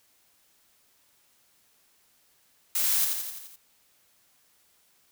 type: noise with echo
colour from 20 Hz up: blue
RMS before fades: -26 dBFS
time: 2.75-3.05 s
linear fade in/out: 5 ms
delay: 85 ms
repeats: 6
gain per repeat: -4 dB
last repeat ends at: 3.56 s
effects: white hiss -65 dBFS RMS until 5.11 s